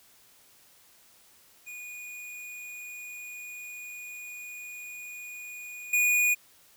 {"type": "tone with level steps", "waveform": "square", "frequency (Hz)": 2456, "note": "D#7", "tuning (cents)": -23, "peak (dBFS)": [-40, -22], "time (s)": [1.66, 6.35], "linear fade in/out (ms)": 20, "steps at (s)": 5.93, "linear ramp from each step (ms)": 5, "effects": ["white hiss -59 dBFS RMS until 6.76 s"]}